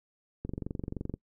click train, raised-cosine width 3 ms, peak -22 dBFS, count 17, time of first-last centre 0.45-1.14 s, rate 23.2 Hz, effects noise-tail reverb RT60 0.1 s tail -23 dB re dry

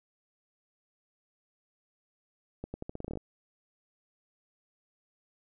accelerating click train, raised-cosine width 2 ms, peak -24 dBFS, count 12, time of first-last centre 2.64-3.173 s, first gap 100 ms, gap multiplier 0.84, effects none

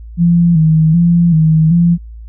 sine tone with vibrato, 164.81 Hz, E3, in tune, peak -6 dBFS, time 0.17-1.98 s, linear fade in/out 50 ms, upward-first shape square, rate 1.3 Hz, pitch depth 68 cents each way, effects added 56 Hz sine -28 dBFS peak until 2.28 s

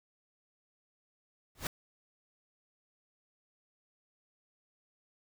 pink noise with exponential growth, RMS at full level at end -29 dBFS, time 1.55-1.67 s, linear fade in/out 2 ms, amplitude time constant 25 ms, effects none

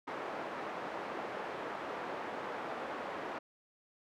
pink band-pass noise, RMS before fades -41 dBFS, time 0.07-3.39 s, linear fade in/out 10 ms, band 420 to 1400 Hz, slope 12 dB/octave, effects none

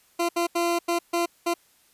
20% pulse tone bursts at uneven times, 342.7 Hz, F4, 33 cents flat, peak -17 dBFS, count 6, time 0.19-0.29 / 0.36-0.47 / 0.55-0.79 / 0.88-0.99 / 1.13-1.26 / 1.46-1.54 s, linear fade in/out 10 ms, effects white hiss -61 dBFS RMS until 1.93 s + resampled to 32000 Hz

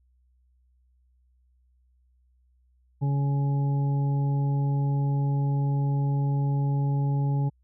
harmonic tone, 140.1 Hz, C#3, 19 cents sharp, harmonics 1 / 2 / 3 / 4 / 6, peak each -22 / -36 / -41 / -46 / -39 dBFS, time 3.01-7.5 s, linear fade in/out 20 ms, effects added 62 Hz sine -61 dBFS peak until 7.63 s

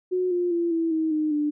sine tone with pitch steps, 365.7 / 353.2 / 341.2 / 329.6 / 318.4 / 307.5 / 297 Hz, F#4 / F4 / F4 / E4 / D#4 / D#4 / D4, -20 / +20 / -40 / 0 / +40 / -20 / +20 cents, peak -21 dBFS, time 0.11-1.51 s, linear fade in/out 20 ms, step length 200 ms, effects none

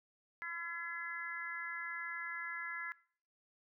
harmonic tone, 338.9 Hz, E4, 48 cents sharp, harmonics 3 / 4 / 5 / 6, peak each -52 / -47 / -43 / -44 dBFS, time 0.42-2.92 s, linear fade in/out 0 ms, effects noise-tail reverb RT60 0.5 s tail -21 dB re dry

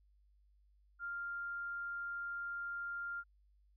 sine tone, 1396.9 Hz, F6, in tune, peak -39 dBFS, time 0.99-3.24 s, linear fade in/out 50 ms, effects added 50 Hz sine -66 dBFS peak until 3.76 s

